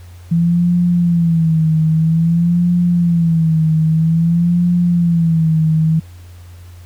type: tone with vibrato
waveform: sine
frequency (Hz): 166.4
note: E3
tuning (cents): +17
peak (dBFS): -10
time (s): 0.31-6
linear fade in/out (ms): 10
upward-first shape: sine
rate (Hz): 0.51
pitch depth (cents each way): 91
effects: added 88 Hz sine -34 dBFS peak until 6.85 s + pink hiss -48 dBFS RMS until 6.85 s